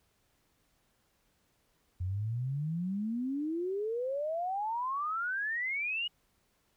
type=exponential sweep; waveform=sine; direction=up; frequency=87.31 to 2928 Hz; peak=-31 dBFS; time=2-6.08 s; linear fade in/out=10 ms; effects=pink hiss -73 dBFS RMS until 6.76 s